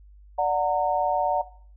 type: chord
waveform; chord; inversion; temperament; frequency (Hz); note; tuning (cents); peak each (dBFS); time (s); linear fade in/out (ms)
sine; D augmented; none; just; 587.3 / 734.2 / 917.7; D5 / F#5 / A#5; 0 / -14 / -27; -26 / -23 / -26; 0.38-1.42; 10
effects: noise-tail reverb RT60 0.5 s tail -18 dB re dry + added 50 Hz sine -47 dBFS peak until 1.76 s